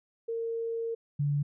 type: tone pair in turn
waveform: sine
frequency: 458.4 / 144.39 Hz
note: A#4 / D3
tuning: -29 / -29 cents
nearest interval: octave + minor sixth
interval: 2000 cents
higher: first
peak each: -30 / -25 dBFS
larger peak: second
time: 0.28-0.95 / 1.19-1.43 s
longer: first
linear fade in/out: 10 ms
effects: none